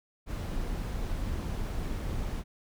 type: noise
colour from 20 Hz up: brown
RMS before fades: -33 dBFS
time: 0.26-2.44 s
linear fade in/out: 50 ms
effects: none